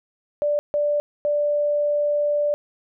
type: tone bursts at uneven times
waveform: sine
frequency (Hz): 587.3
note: D5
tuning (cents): 0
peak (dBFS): -18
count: 3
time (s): 0.42-0.59 / 0.74-1 / 1.25-2.54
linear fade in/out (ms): 0
effects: none